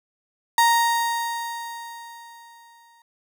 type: tone with exponential decay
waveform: 35% pulse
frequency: 932.3 Hz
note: A#5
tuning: in tune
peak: -12 dBFS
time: 0.58-3.02 s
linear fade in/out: 2 ms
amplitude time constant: 530 ms
effects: none